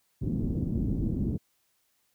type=low-pass noise; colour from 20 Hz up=white; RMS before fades=-29 dBFS; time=0.21-1.38 s; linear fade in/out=20 ms; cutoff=260 Hz; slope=24 dB/octave; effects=white hiss -72 dBFS RMS until 2.14 s